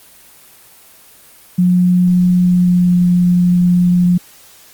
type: tone with pitch glide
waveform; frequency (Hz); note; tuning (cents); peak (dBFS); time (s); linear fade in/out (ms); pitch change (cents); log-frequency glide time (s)
sine; 179.5 to 177.54; F3 to F3; +48 to +29; -8; 1.58-4.18; 10; -19; 2.37-2.99
effects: white hiss -43 dBFS RMS until 4.73 s + Opus 24 kbps